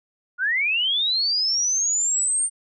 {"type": "linear sweep", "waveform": "sine", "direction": "up", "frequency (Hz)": [1396.9, 8870], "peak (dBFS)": -19, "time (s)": [0.38, 2.5], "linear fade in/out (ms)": 50, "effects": []}